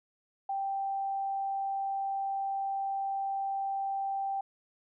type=tone; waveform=sine; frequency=784 Hz; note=G5; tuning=in tune; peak=-30 dBFS; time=0.49-4.41 s; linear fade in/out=5 ms; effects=none